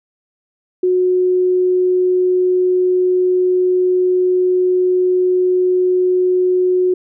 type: tone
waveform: sine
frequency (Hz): 365.4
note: F#4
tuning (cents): -22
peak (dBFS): -11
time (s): 0.83-6.94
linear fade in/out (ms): 5
effects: none